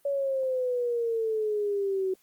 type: exponential sweep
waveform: sine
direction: down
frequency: 567 to 373.3 Hz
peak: -25 dBFS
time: 0.05-2.14 s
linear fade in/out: 5 ms
effects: white hiss -65 dBFS RMS until 2.22 s + Opus 32 kbps